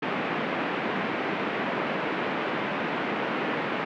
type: band-pass noise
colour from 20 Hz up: pink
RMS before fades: -29 dBFS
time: 0.02-3.85 s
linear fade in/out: 10 ms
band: 190 to 2600 Hz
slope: 24 dB/octave
effects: none